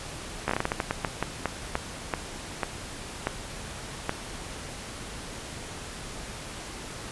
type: slowing click train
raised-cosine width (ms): 0.5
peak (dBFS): -10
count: 18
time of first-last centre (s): 0.48-4.094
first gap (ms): 14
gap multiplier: 1.29
effects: pink hiss -39 dBFS RMS until 7.11 s + resampled to 24000 Hz